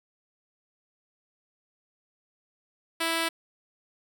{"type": "tone", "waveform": "5% pulse", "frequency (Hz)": 329.6, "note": "E4", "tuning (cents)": 0, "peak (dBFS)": -14, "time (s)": [3, 3.29], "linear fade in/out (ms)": 10, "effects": []}